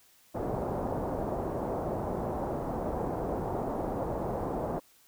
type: low-pass noise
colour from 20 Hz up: white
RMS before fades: -33 dBFS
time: 0.34-4.8 s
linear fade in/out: 20 ms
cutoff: 790 Hz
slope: 24 dB/octave
effects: white hiss -62 dBFS RMS until 5.07 s